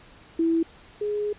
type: tone pair in turn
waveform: sine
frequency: 329.6 / 416.5 Hz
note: E4 / G#4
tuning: 0 / +5 cents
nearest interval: major third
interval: 405 cents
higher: second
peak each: -19 / -24 dBFS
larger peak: first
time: 0.39-0.63 / 1.01-1.33 s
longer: second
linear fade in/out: 5 ms
effects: pink hiss -51 dBFS RMS until 1.38 s + resampled to 8000 Hz